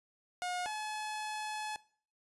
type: tone pair in turn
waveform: sawtooth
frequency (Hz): 719 / 855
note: F#5 / A5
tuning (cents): -50 / -50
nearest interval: minor third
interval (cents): 300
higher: second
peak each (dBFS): -31 / -33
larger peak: first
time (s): 0.42-0.66 / 0.66-1.76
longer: second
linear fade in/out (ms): 0
effects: noise-tail reverb RT60 0.5 s tail -21 dB re dry + resampled to 24000 Hz